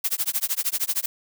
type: noise with tremolo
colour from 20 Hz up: blue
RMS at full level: -22 dBFS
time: 0.04-1.06 s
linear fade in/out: 5 ms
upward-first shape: sine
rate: 13 Hz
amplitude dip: 100%
effects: none